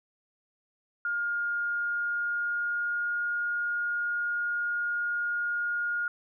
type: tone with pitch glide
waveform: sine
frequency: 1416 to 1425.8 Hz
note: F6 to F6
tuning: +23 to +35 cents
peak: -27 dBFS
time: 1.05-6.08 s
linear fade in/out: 2 ms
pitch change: +12 cents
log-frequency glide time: 1.53-3.23 s
effects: none